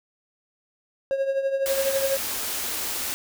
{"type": "tone with tremolo", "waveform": "triangle", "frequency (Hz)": 543, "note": "C#5", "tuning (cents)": -36, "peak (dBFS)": -17, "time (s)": [1.11, 2.17], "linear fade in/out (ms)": 0, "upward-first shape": "triangle", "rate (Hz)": 12, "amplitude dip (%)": 70}
{"type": "band-stop noise", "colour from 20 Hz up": "white", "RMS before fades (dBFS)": -29, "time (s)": [1.66, 3.14], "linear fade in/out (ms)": 0, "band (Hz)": [120, 200], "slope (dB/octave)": 96}
{"effects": []}